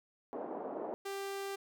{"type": "band-pass noise", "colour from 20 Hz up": "white", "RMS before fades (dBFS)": -41, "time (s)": [0.33, 0.94], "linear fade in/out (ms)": 0, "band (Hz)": [250, 760], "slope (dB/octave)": 24}
{"type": "tone", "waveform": "sawtooth", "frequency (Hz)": 394.2, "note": "G4", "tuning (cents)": 10, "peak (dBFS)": -34, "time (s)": [1.05, 1.56], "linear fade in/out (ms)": 10}
{"effects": []}